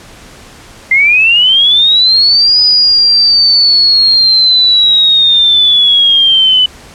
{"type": "linear two-way sweep", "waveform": "sine", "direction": "up then down", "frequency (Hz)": [2067, 4978, 2984], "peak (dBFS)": -4, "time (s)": [0.91, 6.66], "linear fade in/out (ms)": 5, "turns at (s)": 2.6, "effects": ["pink hiss -35 dBFS RMS until 6.94 s", "low-pass 9000 Hz 12 dB/octave"]}